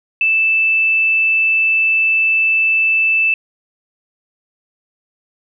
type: tone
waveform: sine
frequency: 2640 Hz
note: E7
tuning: 2 cents sharp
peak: -11 dBFS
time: 0.21-3.34 s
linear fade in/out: 2 ms
effects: none